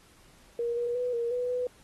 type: tone with pitch steps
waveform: sine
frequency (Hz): 471.9 / 478.9 / 494.7 / 469.7 / 493.4 / 496.7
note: A#4 / A#4 / B4 / A#4 / B4 / B4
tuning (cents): +21 / +47 / +3 / +13 / -2 / +10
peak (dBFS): -27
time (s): 0.59-1.67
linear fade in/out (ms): 2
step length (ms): 180
effects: pink hiss -59 dBFS RMS until 1.83 s + AAC 32 kbps

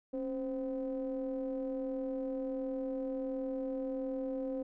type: ring-modulated tone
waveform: triangle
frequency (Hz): 125.1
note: B2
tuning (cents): +23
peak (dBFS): -29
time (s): 0.13-4.63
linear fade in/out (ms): 10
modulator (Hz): 396
effects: none

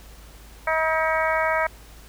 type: harmonic tone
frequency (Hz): 318.9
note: D#4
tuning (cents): +43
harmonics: 2 / 3 / 4 / 5 / 6 / 7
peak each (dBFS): -24 / -26 / -27 / -28 / -29 / -29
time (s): 0.67-1.67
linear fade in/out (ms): 5
effects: added 53 Hz sine -44 dBFS peak until 2.08 s + pink hiss -49 dBFS RMS until 2.08 s

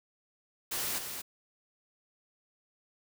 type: noise with echo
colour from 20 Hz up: white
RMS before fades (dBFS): -34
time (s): 0.71-0.99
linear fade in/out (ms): 10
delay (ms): 230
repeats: 1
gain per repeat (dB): -6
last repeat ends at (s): 1.22
effects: none

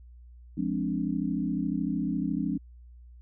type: chord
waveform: sine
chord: D half-diminished seventh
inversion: first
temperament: equal with one note detuned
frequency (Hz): 173.91 / 207.7 / 261.6 / 293.7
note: F3 / Ab3 / C4 / D4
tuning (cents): -7 / 0 / 0 / 0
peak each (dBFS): -32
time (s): 0.57-2.58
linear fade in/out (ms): 10
effects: added 60 Hz sine -47 dBFS peak until 3.21 s

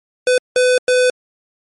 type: tone bursts at uneven times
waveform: square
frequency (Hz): 502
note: B4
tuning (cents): +28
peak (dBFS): -11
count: 3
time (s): 0.27-0.38 / 0.56-0.78 / 0.88-1.1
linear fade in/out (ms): 2
effects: MP3 48 kbps

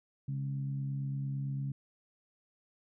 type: harmonic tone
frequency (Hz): 68.9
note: C#2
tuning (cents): -10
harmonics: 2 / 3 / 4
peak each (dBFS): -33 / -45 / -50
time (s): 0.28-1.72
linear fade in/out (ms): 5
effects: none

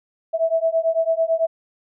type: beating tone pair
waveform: sine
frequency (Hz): 650 / 659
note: E5 / E5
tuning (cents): -24 / -1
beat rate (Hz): 9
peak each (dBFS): -20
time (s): 0.33-1.47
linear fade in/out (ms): 20
effects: none

